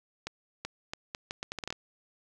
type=accelerating click train; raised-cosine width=0.2 ms; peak=-18 dBFS; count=12; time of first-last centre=0.27-1.726 s; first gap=380 ms; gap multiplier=0.75; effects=none